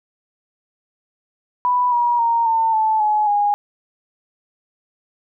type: tone with pitch steps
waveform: sine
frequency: 987.8 / 958 / 929.1 / 901.1 / 874 / 847.6 / 822 Hz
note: B5 / A#5 / A#5 / A5 / A5 / G#5 / G#5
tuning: 0 / +47 / -6 / +41 / -12 / +35 / -18 cents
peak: -14 dBFS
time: 1.65-3.54 s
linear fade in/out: 0 ms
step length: 270 ms
effects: none